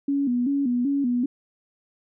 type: tone with vibrato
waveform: sine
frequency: 261.6 Hz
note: C4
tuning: in tune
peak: -20 dBFS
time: 0.08-1.26 s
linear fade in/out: 5 ms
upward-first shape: square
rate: 2.6 Hz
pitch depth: 120 cents each way
effects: none